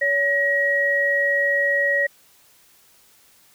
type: tone pair together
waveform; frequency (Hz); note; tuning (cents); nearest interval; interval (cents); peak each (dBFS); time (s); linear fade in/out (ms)
sine; 564.9 / 1900; C#5 / A#6; +33 / +33; octave + major sixth; 2100; -23 / -18; 0.01-2.07; 10
effects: white hiss -55 dBFS RMS until 3.54 s